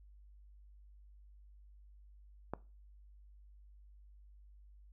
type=click; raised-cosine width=1 ms; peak=-23 dBFS; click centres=2.536 s; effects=noise-tail reverb RT60 0.3 s tail -20 dB re dry + added 50 Hz sine -56 dBFS peak until 4.92 s